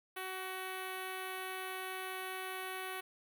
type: tone with notch filter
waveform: 5% pulse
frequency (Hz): 375.2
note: F#4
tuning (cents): +24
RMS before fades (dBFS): -42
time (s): 0.16-3.01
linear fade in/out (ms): 10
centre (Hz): 5100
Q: 0.63
effects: 11-bit